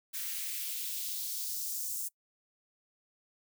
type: noise with high-pass filter sweep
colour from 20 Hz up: blue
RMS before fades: -37 dBFS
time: 0.13-2.09 s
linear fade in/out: 20 ms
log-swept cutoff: 1700 to 7500 Hz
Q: 1.5
effects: noise-tail reverb RT60 0.1 s tail -24 dB re dry